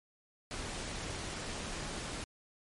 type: noise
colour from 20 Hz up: pink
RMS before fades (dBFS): -40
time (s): 0.51-2.24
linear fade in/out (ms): 0
effects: low-pass 10000 Hz 12 dB/octave + MP3 48 kbps